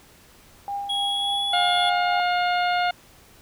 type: tone with tremolo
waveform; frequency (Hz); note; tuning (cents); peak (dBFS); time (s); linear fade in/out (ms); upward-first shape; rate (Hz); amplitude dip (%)
sine; 804; G5; +44; -25; 0.68-2.2; 0; triangle; 3.5; 50
type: tone with pitch glide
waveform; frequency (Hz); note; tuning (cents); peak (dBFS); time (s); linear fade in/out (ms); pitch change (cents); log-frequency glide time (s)
triangle; 3322 to 3425; G#7 to A7; 0 to -47; -22; 0.89-1.9; 10; +53; 1.05-1.63
type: harmonic tone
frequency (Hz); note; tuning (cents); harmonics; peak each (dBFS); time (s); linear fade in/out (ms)
712; F5; +33; 1 / 2 / 3 / 4 / 5 / 6; -21 / -27 / -31 / -33 / -35 / -37; 1.53-2.91; 5
effects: pink hiss -52 dBFS RMS until 3.41 s